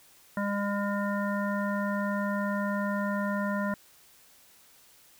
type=harmonic tone; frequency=202.3 Hz; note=G#3; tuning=45 cents flat; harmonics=1 / 3 / 5 / 7 / 9; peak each=-29 / -34 / -36 / -37 / -39 dBFS; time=0.37-3.74 s; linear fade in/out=2 ms; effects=white hiss -58 dBFS RMS until 5.19 s